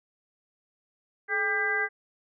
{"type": "harmonic tone with a mistuned harmonic", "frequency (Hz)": 398.9, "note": "G4", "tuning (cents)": 30, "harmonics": [1, 2, 3, 4, 5], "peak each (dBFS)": [-34, -36, -37, -27, -29], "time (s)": [1.28, 1.89], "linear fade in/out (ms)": 50, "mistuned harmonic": 1, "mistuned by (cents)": 120, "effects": []}